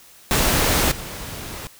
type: noise with level steps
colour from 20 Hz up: pink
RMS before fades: -18 / -33 dBFS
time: 0.31-1.67 s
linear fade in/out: 0 ms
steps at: 0.91 s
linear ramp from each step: 10 ms
effects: white hiss -48 dBFS RMS until 1.79 s